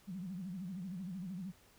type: tone with vibrato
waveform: sine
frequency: 184.1 Hz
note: F#3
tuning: 8 cents flat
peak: -40 dBFS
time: 0.07-1.52 s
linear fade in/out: 20 ms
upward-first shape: sine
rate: 13 Hz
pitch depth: 150 cents each way
effects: pink hiss -65 dBFS RMS until 1.78 s